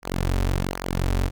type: tone with flanger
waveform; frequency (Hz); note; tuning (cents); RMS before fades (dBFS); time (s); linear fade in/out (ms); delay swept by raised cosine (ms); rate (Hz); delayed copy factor
sawtooth; 45.66; F#1; -22; -24; 0.02-1.31; 50; 0.26 to 6.16; 1.3; -0.85
effects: none